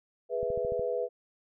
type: chord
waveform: sine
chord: E major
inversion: first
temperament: equal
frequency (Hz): 415.3 / 493.9 / 659.3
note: G#4 / B4 / E5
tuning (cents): 0 / 0 / 0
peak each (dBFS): -35 / -30 / -35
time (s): 0.29-1.09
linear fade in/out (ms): 50
type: click train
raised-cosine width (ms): 5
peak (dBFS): -30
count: 6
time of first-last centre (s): 0.43-0.795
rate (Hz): 13.7
effects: none